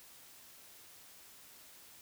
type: silence
effects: white hiss -57 dBFS RMS until 2.01 s